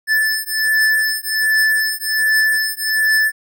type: beating tone pair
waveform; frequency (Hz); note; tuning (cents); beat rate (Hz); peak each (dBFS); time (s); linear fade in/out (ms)
square; 1749 / 1750.3; A6 / A6; -11 / -10; 1.3; -18; 0.07-3.32; 50
effects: none